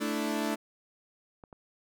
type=chord; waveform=sawtooth; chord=A suspended fourth; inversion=none; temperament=equal; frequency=220 / 293.7 / 329.6 Hz; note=A3 / D4 / E4; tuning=0 / 0 / 0 cents; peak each=-29 / -29 / -32 dBFS; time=0-0.56 s; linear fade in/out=20 ms
type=clicks; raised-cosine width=1 ms; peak=-34 dBFS; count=2; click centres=1.438 / 1.528 s
effects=none